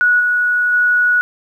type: tone with level steps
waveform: sine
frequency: 1464 Hz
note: F#6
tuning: 19 cents flat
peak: -9 / -12 / -10 dBFS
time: 0.01-1.21 s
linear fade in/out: 0 ms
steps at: 0.19 / 0.72 s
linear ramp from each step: 20 ms
effects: 8-bit